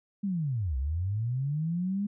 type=linear two-way sweep; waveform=sine; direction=down then up; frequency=207.7 to 62.2 to 207.7 Hz; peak=-27 dBFS; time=0.23-2.07 s; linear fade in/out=10 ms; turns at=0.77 s; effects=none